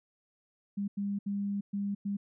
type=tone bursts at uneven times; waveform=sine; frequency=201 Hz; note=G3; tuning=44 cents sharp; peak=-30 dBFS; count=5; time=0.77-0.88 / 0.97-1.19 / 1.26-1.61 / 1.73-1.95 / 2.05-2.17 s; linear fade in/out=10 ms; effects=none

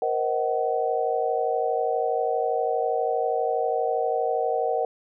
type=chord; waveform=sine; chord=C half-diminished seventh; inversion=third; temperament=just; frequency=470.9 / 523.3 / 627.9 / 753.5 Hz; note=Bb4 / C5 / Eb5 / Gb5; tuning=+18 / 0 / +16 / +31 cents; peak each=-26 / -30 / -29 / -26 dBFS; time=0.02-4.85 s; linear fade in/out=2 ms; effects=none

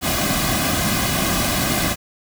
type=noise with comb filter; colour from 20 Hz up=pink; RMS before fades=-20 dBFS; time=0.01-1.96 s; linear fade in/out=50 ms; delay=2.2 ms; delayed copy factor=-0.7; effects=none

